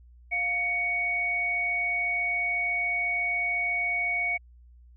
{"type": "tone pair together", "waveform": "sine", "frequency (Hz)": [702.5, 2233], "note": ["F5", "C#7"], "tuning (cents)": [10, 12], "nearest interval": "octave + minor sixth", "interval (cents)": 2002, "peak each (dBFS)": [-35, -25], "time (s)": [0.31, 4.38], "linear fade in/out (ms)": 20, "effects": ["added 60 Hz sine -50 dBFS peak until 4.96 s"]}